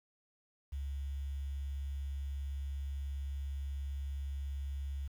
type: tone with quantisation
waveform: sine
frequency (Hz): 69.3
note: C#2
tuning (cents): 0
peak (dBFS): -36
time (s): 0.72-5.08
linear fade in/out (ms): 10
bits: 10
effects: none